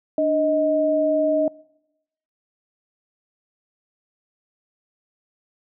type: tone pair together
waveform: sine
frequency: 295.8 / 626.8 Hz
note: D4 / D#5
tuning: +13 / +13 cents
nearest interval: octave + minor second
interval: 1300 cents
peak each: -23 / -18 dBFS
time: 0.18-1.48 s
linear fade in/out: 2 ms
effects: noise-tail reverb RT60 0.9 s tail -25 dB re dry